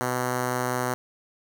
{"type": "tone with notch filter", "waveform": "5% pulse", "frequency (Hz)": 125.3, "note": "B2", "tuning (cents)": 25, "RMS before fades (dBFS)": -27, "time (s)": [0.01, 0.94], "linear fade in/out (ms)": 0, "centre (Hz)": 3500, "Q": 1.6, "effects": []}